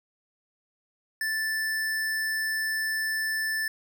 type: tone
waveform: square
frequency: 1760 Hz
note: A6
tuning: in tune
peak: -27 dBFS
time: 1.21-3.68 s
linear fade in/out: 2 ms
effects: none